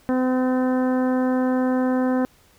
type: harmonic tone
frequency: 255.7 Hz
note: C4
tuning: 40 cents flat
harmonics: 1 / 2 / 3 / 4 / 5 / 6 / 7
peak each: -19 / -25 / -31 / -34 / -38 / -37 / -41 dBFS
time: 0.09-2.25 s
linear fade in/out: 0 ms
effects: pink hiss -56 dBFS RMS until 2.58 s